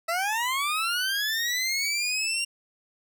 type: linear sweep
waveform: 20% pulse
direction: up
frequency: 647 to 2793 Hz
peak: -20 dBFS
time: 0.08-2.45 s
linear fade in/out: 10 ms
effects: none